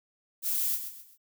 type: noise with echo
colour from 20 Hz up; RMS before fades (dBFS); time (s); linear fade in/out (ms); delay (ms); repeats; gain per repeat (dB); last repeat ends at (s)
violet; -29; 0.42-0.79; 50; 130; 3; -9; 1.18
effects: none